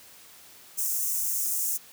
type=high-pass noise; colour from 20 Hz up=white; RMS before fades=-28 dBFS; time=0.77-1.78 s; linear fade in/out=20 ms; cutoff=6000 Hz; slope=48 dB/octave; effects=white hiss -51 dBFS RMS until 1.92 s + high-pass 60 Hz 12 dB/octave